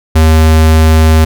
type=tone; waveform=square; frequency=79.3 Hz; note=D#2; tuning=33 cents sharp; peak=-4 dBFS; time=0.15-1.25 s; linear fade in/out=10 ms; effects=none